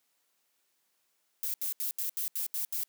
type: noise bursts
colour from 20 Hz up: violet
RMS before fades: -33 dBFS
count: 8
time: 1.43-2.835 s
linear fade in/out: 0 ms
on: 110 ms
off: 75 ms
effects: white hiss -75 dBFS RMS until 2.88 s + high-pass 200 Hz 12 dB/octave